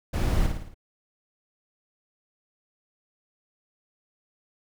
brown noise with echo, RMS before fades -23 dBFS, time 0.13-0.47 s, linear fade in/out 10 ms, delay 55 ms, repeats 5, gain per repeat -5 dB, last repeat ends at 0.745 s, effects none

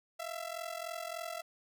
sawtooth ring-modulated tone, 668 Hz, E5, 23 cents sharp, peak -32 dBFS, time 0.19-1.42 s, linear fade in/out 10 ms, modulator 21.7 Hz, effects none

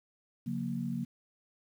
sine chord, Bb minor, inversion first, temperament equal with one note detuned, 138.59 / 178.9 / 233.1 Hz, Db3 / F3 / Bb3, 0 / +42 / 0 cents, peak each -38 / -37 / -35 dBFS, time 0.46-1.05 s, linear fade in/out 10 ms, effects 10-bit

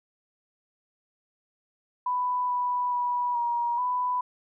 sine tone with pitch steps, 993 / 986 / 977 / 950 / 994 Hz, B5 / B5 / B5 / A#5 / B5, +9 / -3 / -19 / +33 / +11 cents, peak -24 dBFS, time 2.06-4.21 s, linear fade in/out 5 ms, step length 430 ms, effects none

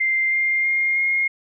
sine tone with pitch steps, 2093 / 2109 / 2125 / 2141 Hz, C7 / C7 / C7 / C7, 0 / +13 / +26 / +39 cents, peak -17 dBFS, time 0-1.28 s, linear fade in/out 10 ms, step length 320 ms, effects none

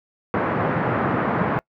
pink band-pass noise, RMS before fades -22 dBFS, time 0.34-1.59 s, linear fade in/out 0 ms, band 120 to 1700 Hz, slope 24 dB/octave, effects noise-tail reverb RT60 0.1 s tail -25 dB re dry

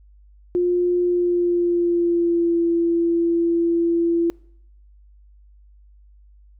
sine tone with pitch glide, 354.3 to 338.1 Hz, F4 to E4, +25 to +44 cents, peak -16 dBFS, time 0.55-4.3 s, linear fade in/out 0 ms, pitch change -81 cents, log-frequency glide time 1.01-2.62 s, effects noise-tail reverb RT60 0.7 s tail -26 dB re dry + added 50 Hz sine -47 dBFS peak until 6.59 s

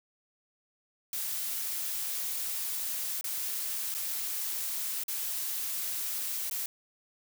blue noise with dropouts, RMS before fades -34 dBFS, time 1.13-6.66 s, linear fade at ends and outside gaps 2 ms, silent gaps 3.211-3.241 / 3.942-3.948 / 5.037-5.081 / 6.498-6.511 s, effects none

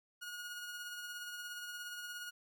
sawtooth tone with tremolo, 1442 Hz, F#6, 45 cents flat, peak -38 dBFS, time 0.21-2.31 s, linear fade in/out 20 ms, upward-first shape triangle, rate 17 Hz, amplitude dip 40%, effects 13-bit

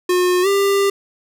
square tone with pitch glide, 360 to 397.1 Hz, F#4 to G4, -47 to +22 cents, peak -14 dBFS, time 0.09-0.9 s, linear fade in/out 5 ms, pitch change +169 cents, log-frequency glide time 0.42-0.47 s, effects none

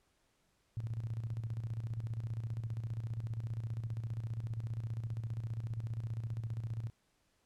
sine tone with tremolo, 112.9 Hz, A2, 45 cents sharp, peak -34 dBFS, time 0.77-6.9 s, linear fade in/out 0 ms, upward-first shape square, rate 15 Hz, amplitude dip 60%, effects pink hiss -75 dBFS RMS until 7.45 s + low-pass 11000 Hz 12 dB/octave

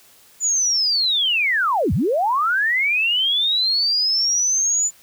sine linear two-way sweep, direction down then up, 7070 to 68.8 to 7070 Hz, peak -16 dBFS, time 0.4-4.91 s, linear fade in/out 50 ms, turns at 1.93 s, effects white hiss -51 dBFS RMS until 5.02 s

